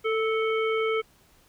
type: harmonic tone with a mistuned harmonic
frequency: 443.5 Hz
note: A4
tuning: 14 cents sharp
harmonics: 1 / 3 / 5 / 7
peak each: -24 / -31 / -32 / -39 dBFS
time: 0.04-1.02 s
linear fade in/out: 20 ms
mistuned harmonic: 3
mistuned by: -31 cents
effects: pink hiss -60 dBFS RMS until 1.48 s